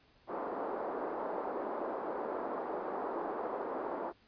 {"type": "band-pass noise", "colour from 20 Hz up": "pink", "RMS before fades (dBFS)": -38, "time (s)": [0.27, 4.13], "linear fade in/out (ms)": 50, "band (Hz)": [320, 1100], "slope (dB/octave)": 24, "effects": ["pink hiss -66 dBFS RMS until 4.27 s", "resampled to 11025 Hz"]}